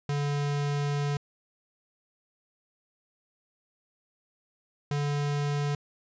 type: tone pair in turn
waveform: square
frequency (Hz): 144.1 / 144.73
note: D3 / D3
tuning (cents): -33 / -25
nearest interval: unison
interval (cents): 8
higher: second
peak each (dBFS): -27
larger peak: neither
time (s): 0.09-1.17 / 4.91-5.75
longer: first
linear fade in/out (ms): 2
effects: resampled to 16000 Hz